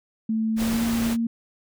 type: tone with pitch glide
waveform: sine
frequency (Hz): 221.2 to 230.5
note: A3 to A#3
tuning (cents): +9 to -19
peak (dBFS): -21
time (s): 0.29-1.27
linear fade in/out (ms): 5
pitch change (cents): +72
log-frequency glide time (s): 0.53-0.82
type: noise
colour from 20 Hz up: pink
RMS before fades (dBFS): -31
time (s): 0.56-1.17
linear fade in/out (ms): 50
effects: none